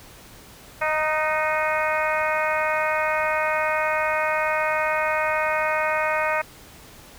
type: harmonic tone with a mistuned harmonic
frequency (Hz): 310.5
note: D#4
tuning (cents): -3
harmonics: 2 / 3 / 4 / 5 / 6 / 7 / 8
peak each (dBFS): -25 / -27 / -28 / -29 / -30 / -30 / -31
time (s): 0.81-6.42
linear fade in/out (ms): 10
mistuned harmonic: 5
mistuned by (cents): -30
effects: pink hiss -46 dBFS RMS until 7.18 s